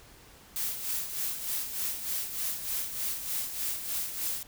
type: noise with tremolo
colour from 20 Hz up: blue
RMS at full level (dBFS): -31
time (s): 0.56-4.43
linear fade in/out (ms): 0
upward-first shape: sine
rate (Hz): 3.3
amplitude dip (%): 60
effects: pink hiss -54 dBFS RMS until 4.47 s